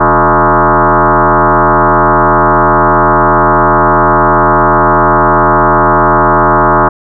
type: tone with frequency modulation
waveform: sine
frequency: 123.47 Hz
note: B2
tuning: in tune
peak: -4 dBFS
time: 0-6.89 s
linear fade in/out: 10 ms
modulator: 162 Hz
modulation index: 7.8
effects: none